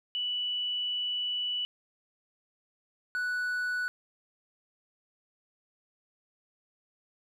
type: tone pair in turn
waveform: sine / triangle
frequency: 2960 / 1480 Hz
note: F#7 / F#6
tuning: 0 / 0 cents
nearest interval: octave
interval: 1200 cents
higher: first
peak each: -29 / -27 dBFS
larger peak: second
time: 0.15-1.65 / 3.15-3.88 s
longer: first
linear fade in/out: 0 ms
effects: none